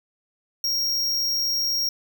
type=tone; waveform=square; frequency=5588 Hz; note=F8; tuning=in tune; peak=-22 dBFS; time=0.64-1.89 s; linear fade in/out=2 ms; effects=none